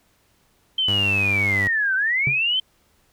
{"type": "linear two-way sweep", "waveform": "sine", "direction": "down then up", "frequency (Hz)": [3136, 1500, 3136], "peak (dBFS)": -18, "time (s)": [0.78, 2.6], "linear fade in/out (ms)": 5, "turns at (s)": 1.95}
{"type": "tone with pitch glide", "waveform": "sawtooth", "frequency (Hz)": [100, 99.14], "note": ["G2", "G2"], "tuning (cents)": [35, 20], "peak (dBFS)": -21, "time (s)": [0.88, 1.68], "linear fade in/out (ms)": 5, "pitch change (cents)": -15, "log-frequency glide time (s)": [1.11, 1.29]}
{"type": "tone with exponential decay", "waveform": "triangle", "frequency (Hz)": 136.5, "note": "C#3", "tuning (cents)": -26, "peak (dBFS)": -17, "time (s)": [2.27, 2.41], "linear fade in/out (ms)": 2, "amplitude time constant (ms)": 30}
{"effects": ["pink hiss -62 dBFS RMS until 3.12 s"]}